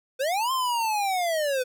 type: linear two-way sweep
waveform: square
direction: up then down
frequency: 493.9 to 1063 to 493.9 Hz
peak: -24 dBFS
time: 0.19-1.64 s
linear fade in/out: 20 ms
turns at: 0.52 s
effects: none